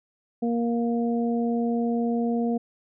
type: harmonic tone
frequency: 234.5 Hz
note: A#3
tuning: 11 cents sharp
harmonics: 1 / 2 / 3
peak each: -23 / -29 / -33 dBFS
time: 0.42-2.58 s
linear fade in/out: 10 ms
effects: none